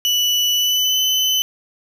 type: tone with pitch glide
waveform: 35% pulse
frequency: 2960 to 3026 Hz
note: F#7 to F#7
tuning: 0 to +38 cents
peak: -13 dBFS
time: 0.05-1.42 s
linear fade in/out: 0 ms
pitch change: +38 cents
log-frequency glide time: 0.54-0.99 s
effects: none